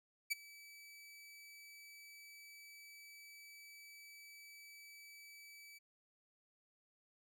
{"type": "tone with ADSR envelope", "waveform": "sawtooth", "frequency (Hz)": 2300, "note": "D7", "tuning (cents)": -37, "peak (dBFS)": -29, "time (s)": [0.3, 5.79], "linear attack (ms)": 19, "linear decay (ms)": 18, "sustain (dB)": -23, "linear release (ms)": 18, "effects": []}